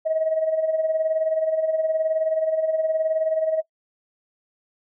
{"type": "tone with tremolo", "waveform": "sine", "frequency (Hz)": 636, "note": "D#5", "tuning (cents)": 38, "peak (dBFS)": -16, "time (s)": [0.05, 3.62], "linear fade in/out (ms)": 20, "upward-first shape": "sine", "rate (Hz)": 19, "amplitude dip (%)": 65, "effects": ["noise-tail reverb RT60 0.1 s tail -20 dB re dry", "tanh soft clip ceiling -13 dBFS"]}